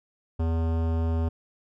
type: tone with hard clipping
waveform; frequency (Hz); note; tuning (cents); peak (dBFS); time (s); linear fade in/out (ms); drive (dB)
sine; 82; E2; -9; -25; 0.39-1.29; 10; 18
effects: none